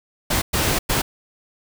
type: noise bursts at uneven times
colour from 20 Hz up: pink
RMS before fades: -20 dBFS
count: 3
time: 0.3-0.42 / 0.53-0.79 / 0.89-1.02 s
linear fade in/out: 10 ms
effects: none